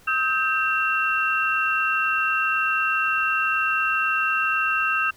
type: tone cluster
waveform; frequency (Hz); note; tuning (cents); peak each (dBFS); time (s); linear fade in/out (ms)
sine; 1275 / 1573 / 2721; D#6 / G6 / F7; +42 / +6 / -46; -24; 0.07-5.11; 10
effects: pink hiss -53 dBFS RMS until 5.16 s